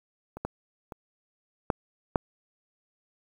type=clicks; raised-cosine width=1 ms; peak=-25 / -16 / -25 / -9 / -8 dBFS; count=5; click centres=0.37 / 0.45 / 0.922 / 1.702 / 2.158 s; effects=8-bit